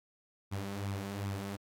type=tone with flanger; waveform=sawtooth; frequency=99.3 Hz; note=G2; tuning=23 cents sharp; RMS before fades=-38 dBFS; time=0.51-1.57 s; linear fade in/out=20 ms; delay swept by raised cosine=0.81 to 5.51 ms; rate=2.6 Hz; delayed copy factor=+0.55; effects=AAC 64 kbps